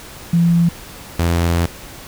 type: tone pair in turn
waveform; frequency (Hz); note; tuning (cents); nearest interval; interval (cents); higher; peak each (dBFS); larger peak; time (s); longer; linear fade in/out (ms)
sine / sawtooth; 170.2 / 85.1; F3 / F2; -44 / -44; octave; 1200; first; -10; neither; 0.33-0.69 / 1.19-1.66; second; 5
effects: pink hiss -36 dBFS RMS until 2.07 s